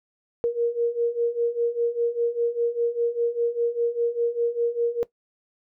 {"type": "beating tone pair", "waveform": "sine", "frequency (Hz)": [468, 473], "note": ["A#4", "A#4"], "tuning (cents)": [7, 25], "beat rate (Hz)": 5, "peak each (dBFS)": [-25, -23], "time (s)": [0.44, 5.03], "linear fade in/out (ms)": 0, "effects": ["noise-tail reverb RT60 0.1 s tail -18 dB re dry"]}